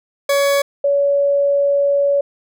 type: tone pair in turn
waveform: 40% pulse / sine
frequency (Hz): 562 / 565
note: C#5 / C#5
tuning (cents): +24 / +33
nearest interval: unison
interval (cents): 9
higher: second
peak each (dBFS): -12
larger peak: neither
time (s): 0.29-0.62 / 0.84-2.21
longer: second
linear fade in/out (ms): 5
effects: none